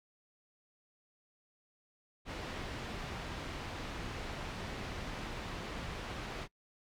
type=low-pass noise; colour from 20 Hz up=pink; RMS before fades=-42 dBFS; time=2.25-6.48 s; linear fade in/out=50 ms; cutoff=3800 Hz; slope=12 dB/octave; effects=noise-tail reverb RT60 0.1 s tail -23 dB re dry